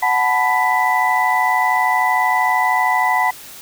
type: tone cluster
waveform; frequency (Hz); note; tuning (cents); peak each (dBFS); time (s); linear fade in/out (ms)
sine; 740 / 873 / 993 / 1984; F#5 / A5 / B5 / B6; 0 / -14 / +9 / +7; -19; 0.02-3.31; 10
effects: white hiss -37 dBFS RMS until 3.61 s